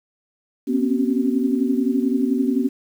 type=tone cluster; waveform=sine; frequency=241.8 / 266 / 277.5 / 379.8 Hz; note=B3 / C4 / C#4 / F#4; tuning=-36 / +29 / +2 / +45 cents; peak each=-21 / -21 / -24 / -27 dBFS; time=0.67-2.69 s; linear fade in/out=20 ms; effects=8-bit